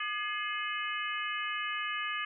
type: harmonic tone with a mistuned harmonic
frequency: 423.7 Hz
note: G#4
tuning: 35 cents sharp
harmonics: 3 / 4 / 5 / 6 / 7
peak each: -37 / -38 / -39 / -40 / -40 dBFS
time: 0-2.25 s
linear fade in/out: 5 ms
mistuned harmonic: 3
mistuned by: -78 cents
effects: none